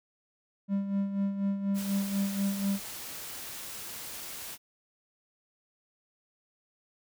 triangle tone with tremolo, 198 Hz, G3, 18 cents sharp, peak -23 dBFS, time 0.68-2.8 s, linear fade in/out 50 ms, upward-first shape sine, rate 4.1 Hz, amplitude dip 60%
white noise, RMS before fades -41 dBFS, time 1.74-4.58 s, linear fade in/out 50 ms
effects none

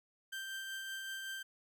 30% pulse tone with tremolo, 1568 Hz, G6, in tune, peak -37 dBFS, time 0.32-1.43 s, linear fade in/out 10 ms, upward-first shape triangle, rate 5.3 Hz, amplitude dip 30%, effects none

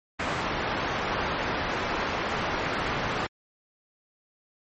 white low-pass noise, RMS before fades -29 dBFS, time 0.19-3.27 s, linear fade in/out 10 ms, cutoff 1600 Hz, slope 12 dB/octave, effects MP3 32 kbps

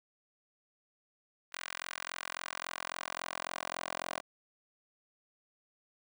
10% pulse tone with high-pass filter sweep, 43.65 Hz, F1, in tune, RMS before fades -41 dBFS, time 1.52-4.21 s, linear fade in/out 20 ms, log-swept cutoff 1600 to 700 Hz, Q 1.2, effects none

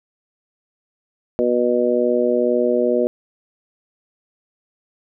harmonic tone, 122.1 Hz, B2, 19 cents flat, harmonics 2 / 3 / 4 / 5, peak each -22 / -20 / -19 / -21 dBFS, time 1.39-3.07 s, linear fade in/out 0 ms, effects none

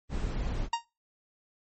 brown noise, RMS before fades -31 dBFS, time 0.09-0.69 s, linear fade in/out 50 ms
45% pulse tone with exponential decay, 932.3 Hz, A#5, in tune, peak -23 dBFS, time 0.73-0.85 s, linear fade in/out 5 ms, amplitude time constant 24 ms
effects noise-tail reverb RT60 0.3 s tail -26 dB re dry + MP3 32 kbps

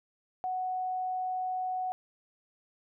sine tone, 741 Hz, F#5, 2 cents sharp, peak -30 dBFS, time 0.44-1.92 s, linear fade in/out 0 ms, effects none

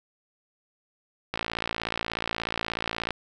click train, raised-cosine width 0.3 ms, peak -12 dBFS, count 101, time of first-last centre 1.34-3.107 s, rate 56.6 Hz, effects none

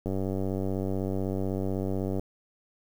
click train, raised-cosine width 2 ms, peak -18 dBFS, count 206, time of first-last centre 0.06-2.195 s, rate 96 Hz, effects 8-bit

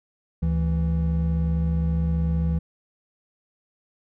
triangle tone pair together, 73.36 / 164.81 Hz, D2 / E3, -1 / 0 cents, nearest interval octave + major second, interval 1401 cents, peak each -21 dBFS, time 0.42-2.59 s, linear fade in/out 10 ms, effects none

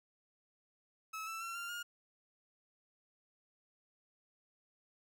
30% pulse tone with pitch steps, 1296 / 1326.3 / 1357.3 / 1389 / 1421.5 Hz, E6 / E6 / F6 / F6 / F6, -30 / +10 / -50 / -10 / +30 cents, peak -38 dBFS, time 1.13-1.83 s, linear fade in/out 10 ms, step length 140 ms, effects none

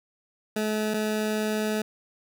20% pulse tone pair in turn, 214.7 / 214.7 Hz, A3 / A3, -42 / -42 cents, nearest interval unison, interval 0 cents, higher neither, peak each -20 dBFS, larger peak neither, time 0.56-0.94 / 0.94-1.82 s, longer second, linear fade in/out 5 ms, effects none

